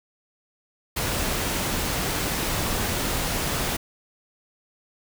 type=noise; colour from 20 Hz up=pink; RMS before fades=-26 dBFS; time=0.96-3.77 s; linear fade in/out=10 ms; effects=none